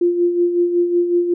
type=tone with tremolo; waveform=sine; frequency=349.2 Hz; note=F4; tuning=in tune; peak=-11 dBFS; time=0.01-1.34 s; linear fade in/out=5 ms; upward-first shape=sine; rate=5.4 Hz; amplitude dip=55%; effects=none